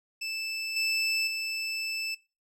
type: tone with level steps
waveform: 25% pulse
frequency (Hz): 2637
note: E7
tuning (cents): 0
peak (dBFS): -28 / -22 / -27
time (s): 0.21-2.15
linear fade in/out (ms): 10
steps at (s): 0.76 / 1.27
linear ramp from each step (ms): 5
effects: noise-tail reverb RT60 0.3 s tail -20 dB re dry + low-pass 12000 Hz 12 dB/octave